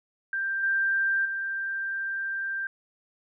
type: tone with level steps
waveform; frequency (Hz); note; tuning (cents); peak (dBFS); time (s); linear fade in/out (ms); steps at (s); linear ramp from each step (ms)
sine; 1579; G6; +12; -26 / -22 / -28; 0.33-2.67; 2; 0.63 / 1.25; 5
effects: none